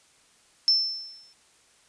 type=tone with exponential decay; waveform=sine; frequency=5320 Hz; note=E8; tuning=15 cents sharp; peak=-15 dBFS; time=0.68-1.33 s; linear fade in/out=0 ms; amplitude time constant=140 ms; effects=white hiss -60 dBFS RMS until 1.88 s + resampled to 22050 Hz